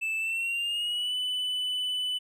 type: tone with pitch glide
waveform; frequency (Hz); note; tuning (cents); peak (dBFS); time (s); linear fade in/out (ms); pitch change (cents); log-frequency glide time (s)
triangle; 2637 to 2994; E7 to F#7; 0 to +20; -26; 0.01-2.19; 20; +220; 0.18-1.15
effects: none